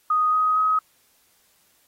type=tone with pitch steps; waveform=sine; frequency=1244.5 / 1256.1 / 1267.7 Hz; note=D#6 / D#6 / D#6; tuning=0 / +16 / +32 cents; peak=-17 dBFS; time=0.1-0.79 s; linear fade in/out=5 ms; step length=230 ms; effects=white hiss -62 dBFS RMS until 1.87 s + AAC 48 kbps